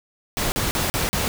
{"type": "noise bursts", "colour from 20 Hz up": "pink", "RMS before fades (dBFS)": -23, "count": 5, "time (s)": [0.37, 1.28], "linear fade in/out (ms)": 0, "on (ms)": 150, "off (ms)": 40, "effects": []}